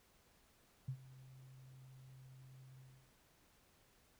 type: tone with ADSR envelope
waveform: sine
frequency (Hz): 130.81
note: C3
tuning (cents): 0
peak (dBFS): -37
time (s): 0.88-3.11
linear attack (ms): 7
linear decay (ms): 75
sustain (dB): -19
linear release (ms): 300
effects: pink hiss -71 dBFS RMS until 4.19 s